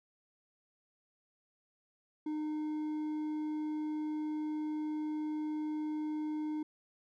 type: tone with hard clipping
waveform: triangle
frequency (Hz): 305.6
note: D#4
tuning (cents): -31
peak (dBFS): -35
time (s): 2.26-6.63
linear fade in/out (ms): 5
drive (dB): 7
effects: none